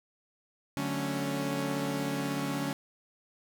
sawtooth chord, D major seventh, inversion none, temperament equal, 146.83 / 185 / 220 / 277.2 Hz, D3 / F#3 / A3 / C#4, 0 / 0 / 0 / 0 cents, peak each -32 / -35 / -35 / -29 dBFS, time 0.77-2.73 s, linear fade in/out 0 ms, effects none

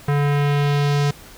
square tone with low-pass filter sweep, 144.1 Hz, D3, 33 cents flat, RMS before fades -18 dBFS, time 0.08-1.11 s, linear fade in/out 5 ms, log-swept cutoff 1800 to 6100 Hz, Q 1.2, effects pink hiss -43 dBFS RMS until 1.37 s

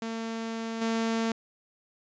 sawtooth tone with level steps, 226.4 Hz, A3, 50 cents sharp, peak -28 / -22 dBFS, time 0.02-1.32 s, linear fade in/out 2 ms, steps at 0.81 s, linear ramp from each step 10 ms, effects resampled to 16000 Hz

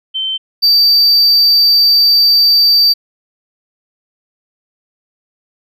sine / triangle tone pair in turn, 3096 / 4641 Hz, G7 / D8, -22 / -21 cents, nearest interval perfect fifth, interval 701 cents, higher second, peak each -15 / -5 dBFS, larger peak second, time 0.14-0.38 / 0.62-2.94 s, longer second, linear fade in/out 20 ms, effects none

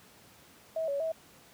sine tone with pitch steps, 645 / 563 / 646 Hz, E5 / C#5 / E5, -38 / +27 / -35 cents, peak -29 dBFS, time 0.76-1.12 s, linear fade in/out 5 ms, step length 120 ms, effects pink hiss -57 dBFS RMS until 1.53 s + high-pass 100 Hz 12 dB/octave

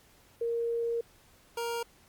sine / 25% pulse tone pair in turn, 466.2 / 468.2 Hz, A#4 / A#4, 0 / +8 cents, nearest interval unison, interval 8 cents, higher second, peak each -28 dBFS, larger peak neither, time 0.41-1.01 / 1.57-1.83 s, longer first, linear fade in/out 5 ms, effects pink hiss -61 dBFS RMS until 2.08 s + Opus 48 kbps

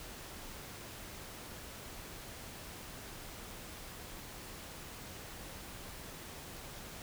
silence, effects pink hiss -48 dBFS RMS until 7.02 s

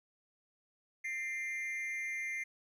triangle tone with amplitude modulation, 2093 Hz, C7, in tune, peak -31 dBFS, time 1.04-2.44 s, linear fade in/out 10 ms, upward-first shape sine, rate 286 Hz, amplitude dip 70%, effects 12-bit

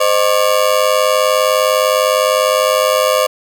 30% pulse ring-modulated tone, 567 Hz, C#5, 39 cents sharp, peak -5 dBFS, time 0-3.27 s, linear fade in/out 10 ms, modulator 49.9 Hz, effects none

